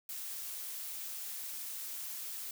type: noise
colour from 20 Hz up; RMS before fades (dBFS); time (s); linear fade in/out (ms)
blue; -42; 0.09-2.51; 2
effects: none